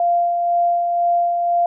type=tone with tremolo; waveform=sine; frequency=694 Hz; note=F5; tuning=11 cents flat; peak=-13 dBFS; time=0-1.66 s; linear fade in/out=2 ms; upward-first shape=sine; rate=2 Hz; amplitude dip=35%; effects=none